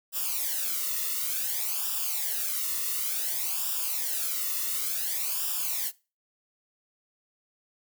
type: noise with flanger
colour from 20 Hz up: blue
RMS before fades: -30 dBFS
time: 0.12-5.92 s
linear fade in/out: 50 ms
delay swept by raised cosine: 0.47 to 1.29 ms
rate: 0.56 Hz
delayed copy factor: -0.8
effects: noise-tail reverb RT60 0.3 s tail -20 dB re dry